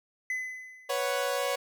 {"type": "tone with exponential decay", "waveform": "triangle", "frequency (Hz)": 2021, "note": "B6", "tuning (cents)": 39, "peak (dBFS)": -26, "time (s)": [0.3, 1.22], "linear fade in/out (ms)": 2, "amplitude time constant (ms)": 200}
{"type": "chord", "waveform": "sawtooth", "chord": "B suspended second", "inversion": "none", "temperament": "equal", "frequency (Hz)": [493.9, 554.4, 740], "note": ["B4", "C#5", "F#5"], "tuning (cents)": [0, 0, 0], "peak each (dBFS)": [-29, -26, -32], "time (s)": [0.89, 1.56], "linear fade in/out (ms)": 10}
{"effects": []}